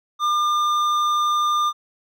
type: tone with hard clipping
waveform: triangle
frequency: 1202 Hz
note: D6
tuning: 40 cents sharp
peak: -19 dBFS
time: 0.19-1.73 s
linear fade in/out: 50 ms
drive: 12 dB
effects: none